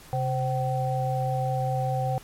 sine tone cluster, 132 / 523 / 763 Hz, C3 / C5 / G5, +16 / -1 / -47 cents, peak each -26 / -31 / -28 dBFS, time 0.13-2.18 s, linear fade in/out 0 ms, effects pink hiss -49 dBFS RMS until 2.23 s + MP3 64 kbps

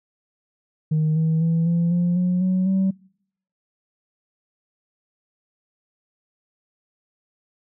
sine tone with pitch steps, 155.56 / 160.21 / 165 / 169.93 / 175.01 / 180.25 / 185.64 / 191.19 Hz, D#3 / E3 / E3 / F3 / F3 / F#3 / F#3 / G3, 0 / -49 / +2 / -47 / +4 / -45 / +6 / -43 cents, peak -15 dBFS, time 0.91-2.91 s, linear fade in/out 10 ms, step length 250 ms, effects noise-tail reverb RT60 0.7 s tail -26 dB re dry + tanh soft clip ceiling -15 dBFS

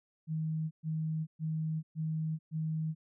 sine tone bursts, 158 Hz, D#3, 27 cents sharp, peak -31 dBFS, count 5, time 0.27-2.95 s, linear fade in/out 50 ms, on 440 ms, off 120 ms, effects none

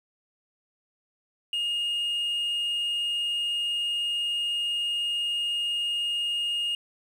sine tone, 2847 Hz, F7, 33 cents sharp, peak -23 dBFS, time 1.53-6.75 s, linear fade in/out 2 ms, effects tanh soft clip ceiling -24 dBFS + 9-bit

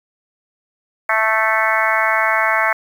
harmonic tone, 220 Hz, A3, in tune, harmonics 3 / 4 / 5 / 6 / 7 / 8 / 9 / 10, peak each -22 / -22 / -22 / -22 / -22 / -22 / -22 / -22 dBFS, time 1.09-2.73 s, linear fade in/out 5 ms, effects 7-bit

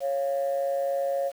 sine tone pair together, 552.4 / 696 Hz, C#5 / F5, -6 / -6 cents, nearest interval major third, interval 400 cents, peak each -24 / -30 dBFS, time 0-1.32 s, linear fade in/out 50 ms, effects tanh soft clip ceiling -19 dBFS + 8-bit

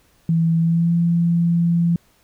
sine tone with pitch glide, 164.81 to 170.03 Hz, E3 to F3, 0 to -46 cents, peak -14 dBFS, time 0.29-1.96 s, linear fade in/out 2 ms, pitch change +54 cents, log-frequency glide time 0.59-0.93 s, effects pink hiss -58 dBFS RMS until 2.23 s

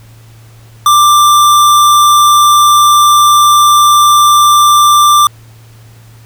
square tone, 1182 Hz, D6, 11 cents sharp, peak -4 dBFS, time 0.86-5.27 s, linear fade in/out 2 ms, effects added 113 Hz sine -35 dBFS peak until 6.25 s + pink hiss -44 dBFS RMS until 6.25 s

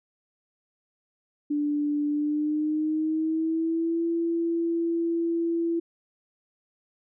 sine tone with pitch glide, 293.7 to 335.4 Hz, D4 to E4, 0 to +30 cents, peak -23 dBFS, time 1.5-5.8 s, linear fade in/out 10 ms, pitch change +230 cents, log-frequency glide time 2.08-4.05 s, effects none

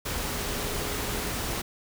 sine tone in noise, 415.3 Hz, G#4, in tune, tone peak -40 dBFS, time 0.22-1.3 s, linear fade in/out 10 ms, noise pink, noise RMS -31 dBFS, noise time 0.05-1.62 s, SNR -12 dB, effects none

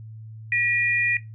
sine tone pair together, 1921.9 / 2427 Hz, B6 / D#7, -48 / -44 cents, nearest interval major third, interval 404 cents, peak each -22 dBFS, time 0.52-1.17 s, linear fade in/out 2 ms, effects noise-tail reverb RT60 0.2 s tail -17 dB re dry + added 110 Hz sine -37 dBFS peak until 1.34 s

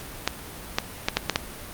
clicks, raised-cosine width 0.2 ms, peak -3 dBFS, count 6, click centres 0.276 / 0.785 / 1.085 / 1.17 / 1.297 / 1.359 s, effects pink hiss -39 dBFS RMS until 1.73 s + Opus 48 kbps

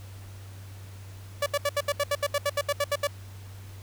sawtooth tone bursts, 575 Hz, D5, 37 cents flat, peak -19 dBFS, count 15, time 1.42-3.072 s, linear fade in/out 5 ms, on 42 ms, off 73 ms, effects added 97 Hz sine -41 dBFS peak until 3.82 s + pink hiss -52 dBFS RMS until 3.82 s

